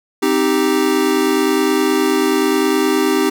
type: chord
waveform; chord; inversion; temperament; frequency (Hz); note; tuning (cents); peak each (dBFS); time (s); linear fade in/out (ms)
square; C minor; none; equal; 261.6 / 311.1 / 392; C4 / Eb4 / G4; 0 / 0 / 0; -20 / -18 / -17; 0.22-3.3; 10
effects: none